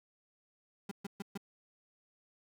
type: tone bursts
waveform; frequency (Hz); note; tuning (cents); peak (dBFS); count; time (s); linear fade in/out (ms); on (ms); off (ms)
35% pulse; 199.3; G3; +29; -36; 4; 0.89-1.376; 5; 24; 130
effects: none